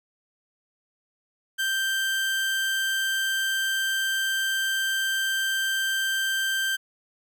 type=tone; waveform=30% pulse; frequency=1568 Hz; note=G6; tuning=in tune; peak=-21 dBFS; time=1.58-6.77 s; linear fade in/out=20 ms; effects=none